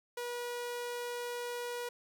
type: tone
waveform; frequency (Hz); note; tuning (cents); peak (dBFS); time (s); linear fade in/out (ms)
sawtooth; 483.4; B4; -37; -33; 0.17-1.89; 5
effects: none